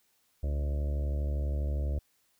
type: harmonic tone with a mistuned harmonic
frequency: 72.4 Hz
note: D2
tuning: 24 cents flat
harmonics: 1 / 2 / 3 / 4 / 5 / 6 / 7 / 8 / 9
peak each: -28 / -41 / -48 / -48 / -49 / -56 / -48 / -47 / -52 dBFS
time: 0.43-1.99 s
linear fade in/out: 5 ms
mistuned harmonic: 1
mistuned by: -61 cents
effects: white hiss -71 dBFS RMS until 2.39 s